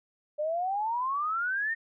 sine exponential sweep, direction up, 587.3 to 1864.7 Hz, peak -27 dBFS, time 0.38-1.75 s, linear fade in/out 20 ms, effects none

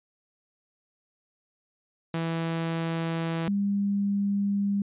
sawtooth / sine tone pair in turn, 164.81 / 200.7 Hz, E3 / G3, 0 / +41 cents, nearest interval minor third, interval 341 cents, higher second, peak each -23 dBFS, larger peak neither, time 2.14-3.48 / 3.48-4.82 s, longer neither, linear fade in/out 2 ms, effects resampled to 8000 Hz

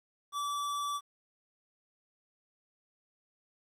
square tone, 1156 Hz, D6, 28 cents flat, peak -33 dBFS, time 0.32-1.01 s, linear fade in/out 50 ms, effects low-pass 12000 Hz 12 dB/octave + 11-bit

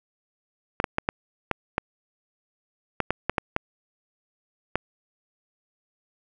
clicks, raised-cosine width 0.5 ms, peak -7 dBFS, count 12, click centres 0.801 / 0.842 / 0.984 / 1.089 / 1.513 / 1.781 / 3.003 / 3.106 / 3.296 / 3.382 / 3.564 / 4.756 s, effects none

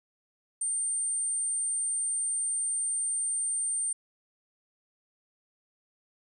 sine tone, 8870 Hz, C#9, in tune, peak -25 dBFS, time 0.61-3.93 s, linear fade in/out 5 ms, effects tanh soft clip ceiling -26 dBFS

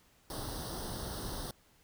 pink noise with comb filter, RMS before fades -40 dBFS, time 0.3-1.51 s, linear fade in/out 2 ms, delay 0.21 ms, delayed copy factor +0.95, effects pink hiss -66 dBFS RMS until 1.83 s

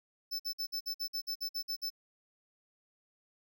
square tone bursts, 5274 Hz, E8, in tune, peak -34 dBFS, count 12, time 0.31-1.903 s, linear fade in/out 20 ms, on 86 ms, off 51 ms, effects none

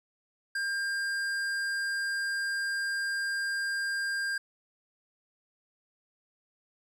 triangle tone with tanh clipping, 1600 Hz, G6, 35 cents sharp, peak -31 dBFS, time 0.55-4.38 s, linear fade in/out 5 ms, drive 18 dB, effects none

